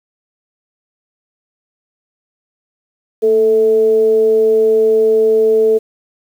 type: tone with frequency modulation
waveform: sine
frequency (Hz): 440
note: A4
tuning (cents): 0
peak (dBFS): -8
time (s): 3.22-5.79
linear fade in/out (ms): 20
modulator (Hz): 213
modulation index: 0.25
effects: 7-bit